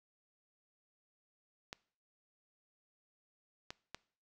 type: clicks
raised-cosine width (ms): 0.2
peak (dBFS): -25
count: 3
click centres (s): 1.729 / 3.705 / 3.946
effects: noise-tail reverb RT60 0.5 s tail -22 dB re dry